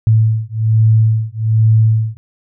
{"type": "beating tone pair", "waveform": "sine", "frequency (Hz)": [110, 111.2], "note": ["A2", "A2"], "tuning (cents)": [0, 19], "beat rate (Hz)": 1.2, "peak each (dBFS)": -12, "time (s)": [0.07, 2.17], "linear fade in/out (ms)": 0, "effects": []}